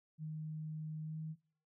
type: tone with pitch glide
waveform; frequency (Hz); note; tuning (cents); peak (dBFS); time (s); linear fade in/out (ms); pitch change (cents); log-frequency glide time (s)
sine; 155.56 to 157.46; D#3 to D#3; 0 to +21; -40; 0.18-1.36; 50; +21; 1.02-1.18
effects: noise-tail reverb RT60 0.5 s tail -20 dB re dry